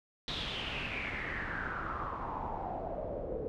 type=noise with low-pass filter sweep; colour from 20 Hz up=pink; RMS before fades=-38 dBFS; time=0.28-3.48 s; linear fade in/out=0 ms; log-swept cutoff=3800 to 460 Hz; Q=5.9; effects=none

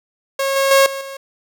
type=tone with level steps; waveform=sawtooth; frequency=545 Hz; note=C#5; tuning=29 cents flat; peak=-13 / -10 / -5 / -20 / -25 dBFS; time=0.39-1.17 s; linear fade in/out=5 ms; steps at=0.56 / 0.71 / 0.86 / 1.01 s; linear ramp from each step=2 ms; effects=none

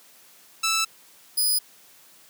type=tone pair in turn; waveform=10% pulse; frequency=1318.5 / 4978 Hz; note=E6 / D#8; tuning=0 / 0 cents; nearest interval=octave + major seventh; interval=2300 cents; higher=second; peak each=-13 dBFS; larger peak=neither; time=0.63-0.85 / 1.37-1.59 s; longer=neither; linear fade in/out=10 ms; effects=white hiss -53 dBFS RMS until 2.29 s + high-pass 150 Hz 12 dB/octave

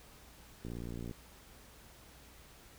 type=click train; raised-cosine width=3 ms; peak=-30 dBFS; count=28; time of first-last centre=0.65-1.112 s; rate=58.5 Hz; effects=added 60 Hz sine -62 dBFS peak until 2.78 s + pink hiss -58 dBFS RMS until 2.78 s

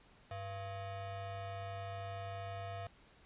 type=ring-modulated tone; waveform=square; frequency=293.7 Hz; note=D4; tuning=in tune; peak=-39 dBFS; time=0.31-2.87 s; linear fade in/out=2 ms; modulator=393 Hz; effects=pink hiss -64 dBFS RMS until 3.25 s + resampled to 8000 Hz

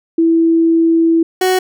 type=tone pair in turn; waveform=sine / 30% pulse; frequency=329.6 / 371.3 Hz; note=E4 / F#4; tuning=0 / +6 cents; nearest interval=major second; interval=206 cents; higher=second; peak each=-8 dBFS; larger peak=neither; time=0.18-1.23 / 1.41-1.59 s; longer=first; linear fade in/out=5 ms; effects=none

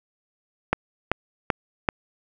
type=click train; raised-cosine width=0.5 ms; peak=-4 dBFS; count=4; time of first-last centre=0.73-1.888 s; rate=2.59 Hz; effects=none

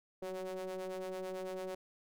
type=ring-modulated tone; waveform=square; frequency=92.5 Hz; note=F#2; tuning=in tune; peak=-37 dBFS; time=0.22-1.75 s; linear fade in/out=5 ms; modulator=467 Hz; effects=none

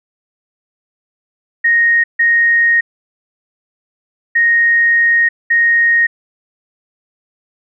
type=tone bursts at uneven times; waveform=sine; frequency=1864.7 Hz; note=A#6; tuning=in tune; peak=-8 dBFS; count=4; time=1.64-2.04 / 2.19-2.81 / 4.35-5.29 / 5.5-6.07 s; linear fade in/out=10 ms; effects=none

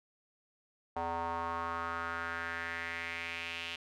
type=tone with band-pass filter sweep; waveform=square; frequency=84 Hz; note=E2; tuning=33 cents sharp; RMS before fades=-38 dBFS; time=0.96-3.76 s; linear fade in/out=5 ms; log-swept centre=830 to 2900 Hz; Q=3.6; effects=none

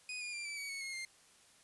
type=tone with pitch steps; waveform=sawtooth; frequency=2489 / 2431 / 2374 / 2318 / 2264 / 2211 / 2159 / 2109 Hz; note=D#7 / D#7 / D7 / D7 / C#7 / C#7 / C#7 / C7; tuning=0 / -41 / +18 / -23 / +36 / -5 / -46 / +13 cents; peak=-37 dBFS; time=0.09-1.05 s; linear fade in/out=2 ms; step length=120 ms; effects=white hiss -64 dBFS RMS until 1.63 s + resampled to 24000 Hz

